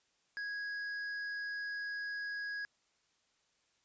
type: tone with tanh clipping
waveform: sine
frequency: 1657 Hz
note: G#6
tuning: 4 cents flat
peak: -39 dBFS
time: 0.37-2.65 s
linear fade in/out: 0 ms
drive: 9 dB
effects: white hiss -75 dBFS RMS until 3.84 s + resampled to 16000 Hz